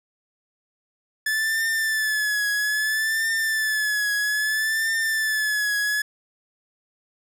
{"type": "tone with vibrato", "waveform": "45% pulse", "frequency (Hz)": 1735, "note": "A6", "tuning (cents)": -25, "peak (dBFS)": -21, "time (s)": [1.26, 6.02], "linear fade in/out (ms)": 5, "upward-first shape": "triangle", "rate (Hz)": 0.61, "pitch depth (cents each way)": 70, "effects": []}